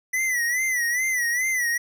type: tone with vibrato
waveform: square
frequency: 1975.5 Hz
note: B6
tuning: in tune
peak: -22 dBFS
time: 0.13-1.78 s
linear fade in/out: 10 ms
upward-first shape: sine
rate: 2.4 Hz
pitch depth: 100 cents each way
effects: none